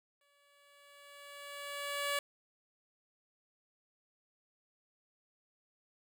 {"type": "tone with exponential growth", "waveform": "10% pulse", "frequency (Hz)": 571, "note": "D5", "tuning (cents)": -49, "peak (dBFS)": -23, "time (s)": [0.21, 2.19], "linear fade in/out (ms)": 2, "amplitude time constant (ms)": 430, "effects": []}